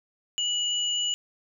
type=tone pair together; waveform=sine; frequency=2926 / 7056 Hz; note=F#7 / A8; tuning=-20 / +4 cents; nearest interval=octave + minor third; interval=1524 cents; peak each=-25 / -32 dBFS; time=0.38-1.14 s; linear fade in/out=0 ms; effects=none